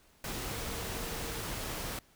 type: tone in noise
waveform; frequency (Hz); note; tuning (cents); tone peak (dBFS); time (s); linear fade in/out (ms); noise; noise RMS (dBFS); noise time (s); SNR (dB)
sine; 463.1; A#4; -11; -48; 0.52-1.42; 2; pink; -38; 0.24-1.99; -13
effects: pink hiss -64 dBFS RMS until 2.15 s